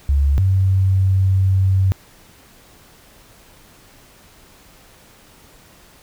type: tone pair in turn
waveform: sine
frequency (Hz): 70.3 / 95.31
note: C#2 / G2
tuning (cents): +25 / -48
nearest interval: perfect fourth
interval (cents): 527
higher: second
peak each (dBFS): -12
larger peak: neither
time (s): 0.09-0.38 / 0.38-1.92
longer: second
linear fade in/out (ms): 0
effects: pink hiss -48 dBFS RMS until 6.02 s